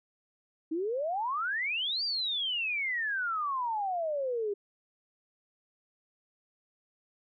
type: exponential two-way sweep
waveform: sine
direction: up then down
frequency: 306.2 to 4810 to 395.4 Hz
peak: -29 dBFS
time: 0.71-4.54 s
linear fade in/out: 10 ms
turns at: 2.04 s
effects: none